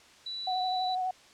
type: tone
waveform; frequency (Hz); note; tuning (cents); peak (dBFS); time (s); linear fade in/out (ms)
sine; 3951; B7; 0; -34; 0.26-0.95; 5
type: tone with vibrato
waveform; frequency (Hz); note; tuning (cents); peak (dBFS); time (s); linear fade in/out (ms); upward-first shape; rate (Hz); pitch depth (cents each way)
sine; 740; F#5; 0; -28; 0.47-1.11; 5; sine; 12; 22
effects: white hiss -56 dBFS RMS until 1.33 s + low-pass 6000 Hz 12 dB/octave